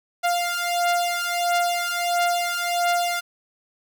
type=beating tone pair; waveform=sawtooth; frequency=698.5 / 700 Hz; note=F5 / F5; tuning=0 / +4 cents; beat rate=1.5 Hz; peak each=-20 dBFS; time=0.23-3.21 s; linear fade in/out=20 ms; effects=none